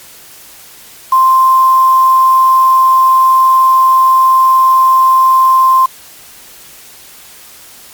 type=tone with quantisation; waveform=sine; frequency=1046.5 Hz; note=C6; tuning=in tune; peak=-4 dBFS; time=1.12-5.86 s; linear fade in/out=5 ms; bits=4; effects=white hiss -36 dBFS RMS until 7.93 s + MP3 96 kbps